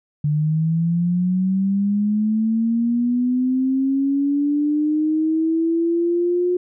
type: linear sweep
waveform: sine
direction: up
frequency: 146.83 to 360 Hz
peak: -16 dBFS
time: 0.24-6.57 s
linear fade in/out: 5 ms
effects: none